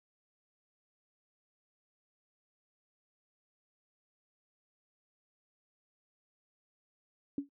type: tone with exponential decay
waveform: sine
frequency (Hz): 281.6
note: C#4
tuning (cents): +27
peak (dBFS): -27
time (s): 7.38-7.49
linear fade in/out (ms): 2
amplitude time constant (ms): 22
effects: noise-tail reverb RT60 0.1 s tail -22 dB re dry